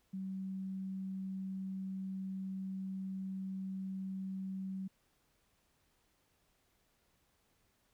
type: tone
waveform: sine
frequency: 190.6 Hz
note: G3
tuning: 48 cents flat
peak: -38 dBFS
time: 0.13-4.88 s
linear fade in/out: 10 ms
effects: pink hiss -75 dBFS RMS until 7.93 s